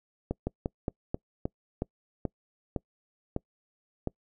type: slowing click train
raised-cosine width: 2 ms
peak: -16 dBFS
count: 11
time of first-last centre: 0.31-4.073 s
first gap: 160 ms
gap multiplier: 1.18
effects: noise-tail reverb RT60 0.1 s tail -26 dB re dry